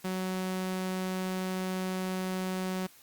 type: tone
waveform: sawtooth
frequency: 186.2 Hz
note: F#3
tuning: 11 cents sharp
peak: -27 dBFS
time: 0.04-2.87 s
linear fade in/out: 10 ms
effects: white hiss -57 dBFS RMS until 3.02 s + Opus 48 kbps